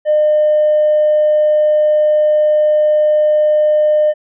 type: tone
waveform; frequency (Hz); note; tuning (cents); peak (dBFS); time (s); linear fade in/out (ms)
triangle; 606; D#5; -46; -5; 0.05-4.14; 50
effects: tanh soft clip ceiling -6 dBFS + resampled to 8000 Hz